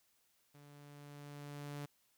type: tone with level ramp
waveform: sawtooth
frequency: 144.7 Hz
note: D3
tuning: 25 cents flat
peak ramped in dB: -54 to -38 dBFS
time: 0.54-1.86 s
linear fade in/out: 10 ms
effects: white hiss -75 dBFS RMS until 2.17 s